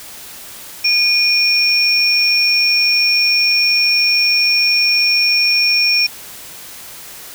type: tone pair together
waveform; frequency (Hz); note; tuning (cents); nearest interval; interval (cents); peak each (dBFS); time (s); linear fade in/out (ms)
sine; 2442 / 5473; D#7 / F8; -33 / -36; octave + major second; 1397; -14 / -13; 0.84-6.07; 10
effects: white hiss -34 dBFS RMS until 7.34 s